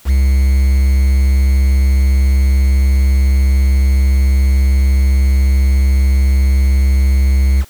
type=tone with quantisation; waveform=triangle; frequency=67 Hz; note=C2; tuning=42 cents sharp; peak=-6 dBFS; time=0.05-7.65 s; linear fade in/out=50 ms; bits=5; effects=white hiss -45 dBFS RMS until 7.69 s